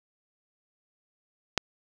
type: click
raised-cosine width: 0.2 ms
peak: -5 dBFS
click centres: 1.577 s
effects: none

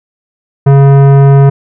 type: tone with tanh clipping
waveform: sine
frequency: 138.59 Hz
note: C#3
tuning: in tune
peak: -3 dBFS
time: 0.66-1.5 s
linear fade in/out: 10 ms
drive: 16 dB
effects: none

